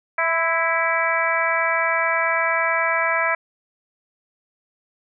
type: harmonic tone with a mistuned harmonic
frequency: 329.2 Hz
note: E4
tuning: 2 cents flat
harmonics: 2 / 3 / 4 / 5 / 6 / 7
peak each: -25 / -25 / -25 / -25 / -25 / -25 dBFS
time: 0.18-3.35 s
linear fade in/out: 5 ms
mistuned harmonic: 3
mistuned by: +24 cents
effects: none